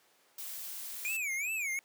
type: noise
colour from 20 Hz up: blue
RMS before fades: -42 dBFS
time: 0.38-1.17 s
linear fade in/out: 5 ms
type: tone with vibrato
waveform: square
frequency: 2363 Hz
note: D7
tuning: 10 cents sharp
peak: -33 dBFS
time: 1.05-1.79 s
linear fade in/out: 0 ms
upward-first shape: sine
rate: 2.6 Hz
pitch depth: 200 cents each way
effects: pink hiss -66 dBFS RMS until 1.84 s + high-pass 400 Hz 12 dB/octave